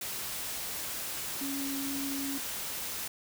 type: tone in noise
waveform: sine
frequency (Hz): 276.1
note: C#4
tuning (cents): -7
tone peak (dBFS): -34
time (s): 1.41-2.38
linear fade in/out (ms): 5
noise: white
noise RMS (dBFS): -37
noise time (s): 0.01-3.08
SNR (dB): 0
effects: none